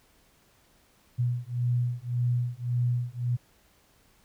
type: beating tone pair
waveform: sine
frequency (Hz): 121.1 / 122.9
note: B2 / B2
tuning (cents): -34 / -8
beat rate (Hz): 1.8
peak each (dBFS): -28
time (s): 1.18-3.37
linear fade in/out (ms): 20
effects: pink hiss -63 dBFS RMS until 4.24 s